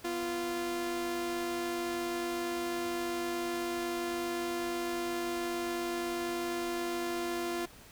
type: tone pair together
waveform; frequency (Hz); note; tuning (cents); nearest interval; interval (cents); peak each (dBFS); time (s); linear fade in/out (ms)
sawtooth; 246.9 / 346.4; B3 / F4; 0 / -14; tritone; 586; -38 / -29; 0.04-7.66; 10
effects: pink hiss -54 dBFS RMS until 7.91 s